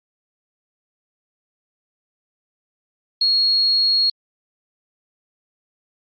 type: tone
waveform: sine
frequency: 4303 Hz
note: C8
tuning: 48 cents sharp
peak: -14 dBFS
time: 3.21-4.1 s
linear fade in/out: 5 ms
effects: Opus 48 kbps